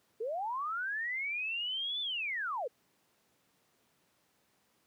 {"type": "linear two-way sweep", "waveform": "sine", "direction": "up then down", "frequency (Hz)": [415.3, 3542, 431.7], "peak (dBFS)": -33, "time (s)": [0.2, 2.68], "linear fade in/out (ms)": 10, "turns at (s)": 2.01, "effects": ["pink hiss -72 dBFS RMS until 4.86 s", "high-pass 150 Hz 12 dB/octave"]}